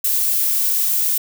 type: noise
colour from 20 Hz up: violet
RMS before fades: -18 dBFS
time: 0.04-1.18 s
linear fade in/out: 5 ms
effects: none